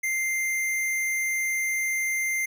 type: tone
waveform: square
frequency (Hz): 2093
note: C7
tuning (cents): 0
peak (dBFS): -25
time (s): 0.03-2.46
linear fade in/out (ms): 10
effects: none